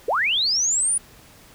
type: linear sweep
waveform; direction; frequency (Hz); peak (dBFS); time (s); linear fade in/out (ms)
sine; up; 383.6 to 9800; -18; 0.08-0.98; 5
effects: pink hiss -49 dBFS RMS until 1.54 s